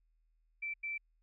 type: tone bursts at uneven times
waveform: sine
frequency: 2332 Hz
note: D7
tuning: 13 cents flat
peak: -36 dBFS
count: 2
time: 0.62-0.74 / 0.83-0.98 s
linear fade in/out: 10 ms
effects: added 40 Hz sine -70 dBFS peak until 1.22 s